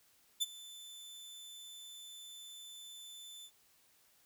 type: tone with ADSR envelope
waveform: sawtooth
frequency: 3520 Hz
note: A7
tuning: in tune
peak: -26 dBFS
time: 0.4-3.51 s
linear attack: 22 ms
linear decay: 28 ms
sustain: -20 dB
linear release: 66 ms
effects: white hiss -69 dBFS RMS until 4.25 s